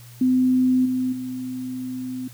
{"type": "tone with level steps", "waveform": "sine", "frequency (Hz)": 255.4, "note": "C4", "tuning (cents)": -42, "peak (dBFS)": [-15, -20, -27], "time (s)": [0.21, 2.28], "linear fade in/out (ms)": 5, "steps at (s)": [0.85, 1.12], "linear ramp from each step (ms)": 10, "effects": ["added 120 Hz sine -42 dBFS peak until 2.33 s", "white hiss -49 dBFS RMS until 2.33 s"]}